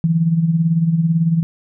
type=tone with tremolo; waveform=sine; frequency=164.81 Hz; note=E3; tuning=in tune; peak=-10 dBFS; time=0.04-1.43 s; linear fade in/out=0 ms; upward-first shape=sine; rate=18 Hz; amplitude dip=60%; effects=none